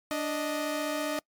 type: tone pair together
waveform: sawtooth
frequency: 293.7 / 622.3 Hz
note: D4 / D#5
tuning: 0 / 0 cents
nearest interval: octave + minor second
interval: 1300 cents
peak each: -28 / -28 dBFS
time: 0.11-1.19 s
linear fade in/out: 0 ms
effects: noise-tail reverb RT60 0.1 s tail -25 dB re dry + MP3 96 kbps